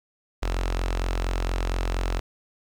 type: tone with notch filter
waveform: sawtooth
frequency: 44.28 Hz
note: F1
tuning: 25 cents sharp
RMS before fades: -26 dBFS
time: 0.42-2.2 s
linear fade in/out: 10 ms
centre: 150 Hz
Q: 0.5
effects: low-pass 7000 Hz 12 dB/octave + 8-bit